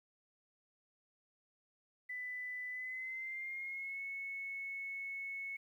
sine tone with pitch glide, 1995 to 2201 Hz, B6 to C#7, +17 to -13 cents, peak -40 dBFS, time 2.09-5.57 s, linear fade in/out 10 ms, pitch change +170 cents, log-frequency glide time 2.7-4 s, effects 12-bit

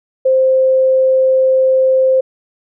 sine tone, 523.3 Hz, C5, in tune, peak -8 dBFS, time 0.25-2.21 s, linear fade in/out 10 ms, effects none

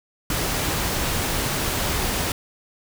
pink noise, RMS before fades -24 dBFS, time 0.3-2.32 s, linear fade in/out 2 ms, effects none

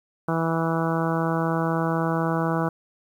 harmonic tone, 164 Hz, E3, 9 cents flat, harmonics 1 / 2 / 3 / 4 / 5 / 6 / 7 / 8 / 9, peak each -25 / -28 / -30 / -31 / -32 / -33 / -33 / -34 / -35 dBFS, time 0.28-2.69 s, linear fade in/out 5 ms, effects 9-bit

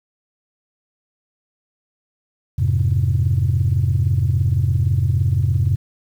sine chord, F minor, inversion none, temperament just, 87.31 / 104.77 / 130.96 Hz, F2 / Ab2 / C3, 0 / +16 / +2 cents, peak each -18 dBFS, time 2.58-5.76 s, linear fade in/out 10 ms, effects tanh soft clip ceiling -8 dBFS + 8-bit

